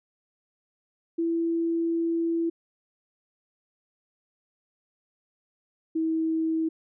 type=tone pair in turn; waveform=sine; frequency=333.1 / 322.1 Hz; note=E4 / E4; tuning=+18 / -40 cents; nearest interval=minor second; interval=58 cents; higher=first; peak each=-23 dBFS; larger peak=neither; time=1.18-2.5 / 5.95-6.69 s; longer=first; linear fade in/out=10 ms; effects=none